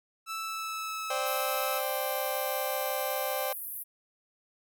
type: tone with pitch glide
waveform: sawtooth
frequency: 1318 to 1297.6 Hz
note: E6 to E6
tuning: -1 to -28 cents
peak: -30 dBFS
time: 0.26-1.82 s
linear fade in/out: 50 ms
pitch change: -27 cents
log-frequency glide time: 0.43-1.11 s
type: chord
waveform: 35% pulse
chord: C suspended second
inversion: none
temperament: just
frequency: 523.3 / 588.7 / 784.9 Hz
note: C5 / D5 / G5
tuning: 0 / +4 / +2 cents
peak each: -33 dBFS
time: 1.1-3.53 s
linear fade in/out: 5 ms
type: band-pass noise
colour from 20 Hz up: white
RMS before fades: -39 dBFS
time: 1.25-3.84 s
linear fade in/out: 20 ms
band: 11000 to 15000 Hz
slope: 48 dB/octave
effects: none